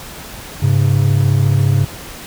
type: tone pair together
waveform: triangle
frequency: 101.9 / 136.2 Hz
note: G#2 / C#3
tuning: -32 / -30 cents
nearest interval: perfect fourth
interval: 502 cents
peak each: -11 dBFS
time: 0.62-1.85 s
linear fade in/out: 10 ms
effects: pink hiss -32 dBFS RMS until 2.26 s